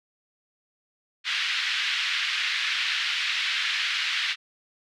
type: band-pass noise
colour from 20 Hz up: white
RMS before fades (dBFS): -27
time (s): 1.24-4.36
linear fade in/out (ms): 50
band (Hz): 1600 to 3700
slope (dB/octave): 24
effects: none